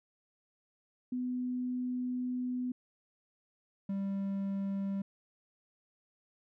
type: tone pair in turn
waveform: sine / triangle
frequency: 250.1 / 196.53 Hz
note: B3 / G3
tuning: +22 / +5 cents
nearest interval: major third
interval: 417 cents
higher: first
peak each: -32 / -30 dBFS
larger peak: second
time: 1.12-2.72 / 3.89-5.02 s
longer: first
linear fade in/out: 5 ms
effects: none